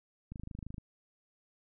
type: click train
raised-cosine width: 5 ms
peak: -30 dBFS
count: 13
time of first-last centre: 0.32-0.782 s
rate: 26 Hz
effects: none